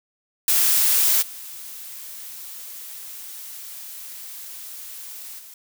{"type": "noise with level steps", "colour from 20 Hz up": "blue", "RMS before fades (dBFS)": [-18, -37, -43], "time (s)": [0.48, 5.54], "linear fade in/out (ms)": 2, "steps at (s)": [1.21, 5.38], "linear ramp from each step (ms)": 20, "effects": []}